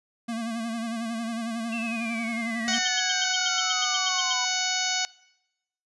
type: tone with vibrato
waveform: square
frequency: 228.7 Hz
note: A#3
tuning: 33 cents flat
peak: -29 dBFS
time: 0.28-2.79 s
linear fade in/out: 10 ms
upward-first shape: sine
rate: 11 Hz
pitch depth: 52 cents each way
type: exponential sweep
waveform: sine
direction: down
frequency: 2723 to 981 Hz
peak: -32 dBFS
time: 1.72-4.45 s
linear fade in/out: 5 ms
type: harmonic tone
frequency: 741 Hz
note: F#5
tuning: 2 cents sharp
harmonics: 1 / 2 / 3 / 4 / 5 / 6 / 7 / 8 / 9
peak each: -33 / -33 / -33 / -33 / -33 / -33 / -33 / -33 / -33 dBFS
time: 2.68-5.05 s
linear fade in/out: 0 ms
type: tone bursts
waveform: sine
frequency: 3130 Hz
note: G7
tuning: 3 cents flat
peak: -25 dBFS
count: 14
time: 2.73-4.33 s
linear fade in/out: 5 ms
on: 27 ms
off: 94 ms
effects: noise-tail reverb RT60 0.9 s tail -22 dB re dry + resampled to 24000 Hz